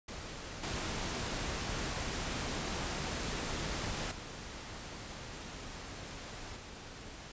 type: noise with level steps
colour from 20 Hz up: pink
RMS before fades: -44 / -37 / -45 / -48 dBFS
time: 0.08-7.32 s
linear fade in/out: 5 ms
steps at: 0.63 / 4.11 / 6.56 s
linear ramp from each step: 5 ms
effects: resampled to 16000 Hz